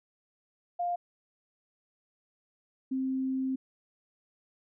sine tone pair in turn, 702 / 263 Hz, F5 / C4, +9 / +9 cents, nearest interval octave + perfect fourth, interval 1700 cents, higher first, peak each -28 dBFS, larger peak neither, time 0.79-0.96 / 2.91-3.56 s, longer second, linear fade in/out 10 ms, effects none

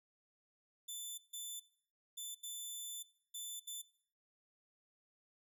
15% pulse tone bursts at uneven times, 3520 Hz, A7, in tune, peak -36 dBFS, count 6, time 0.88-1.18 / 1.33-1.6 / 2.17-2.35 / 2.43-3.03 / 3.34-3.6 / 3.67-3.82 s, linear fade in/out 10 ms, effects noise-tail reverb RT60 0.5 s tail -18 dB re dry

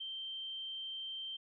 sine tone, 3134 Hz, G7, 1 cent flat, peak -40 dBFS, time 0-1.37 s, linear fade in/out 10 ms, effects none

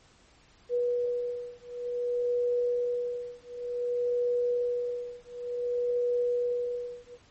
sine beating tone pair, 486.1 / 486.65 Hz, B4 / B4, -28 / -26 cents, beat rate 0.55 Hz, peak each -30 dBFS, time 0.69-7.18 s, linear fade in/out 50 ms, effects pink hiss -60 dBFS RMS until 7.3 s + MP3 32 kbps

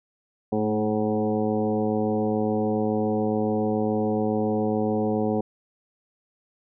harmonic tone with a mistuned harmonic, 107.1 Hz, A2, 46 cents flat, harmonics 1 / 2 / 3 / 4 / 5 / 7 / 8 / 9, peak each -33 / -25 / -30 / -27 / -30 / -32 / -42 / -43 dBFS, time 0.52-5.41 s, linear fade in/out 5 ms, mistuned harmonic 2, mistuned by +17 cents, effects none

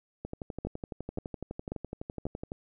two click trains, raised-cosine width 2 ms, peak -20 / -23 dBFS, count 4 / 28, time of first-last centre 0.65-2.254 / 0.25-2.519 s, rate 1.87 / 11.9 Hz, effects none

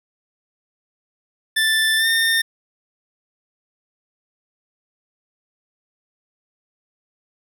25% pulse tone with pitch glide, 1766 to 1816.7 Hz, A6 to A#6, +6 to -45 cents, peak -12 dBFS, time 1.56-2.42 s, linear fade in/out 10 ms, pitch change +49 cents, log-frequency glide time 1.97-2.07 s, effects none

